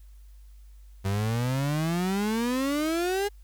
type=exponential sweep; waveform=35% pulse; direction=up; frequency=95 to 415.3 Hz; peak=-23 dBFS; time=1.04-3.29 s; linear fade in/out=20 ms; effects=added 50 Hz sine -46 dBFS peak until 3.43 s + white hiss -67 dBFS RMS until 3.43 s